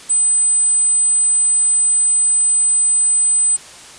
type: tone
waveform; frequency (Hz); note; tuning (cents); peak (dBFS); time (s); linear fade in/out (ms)
sine; 8100; B8; +43; -11; 0.09-3.57; 20
effects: white hiss -38 dBFS RMS until 3.98 s + resampled to 22050 Hz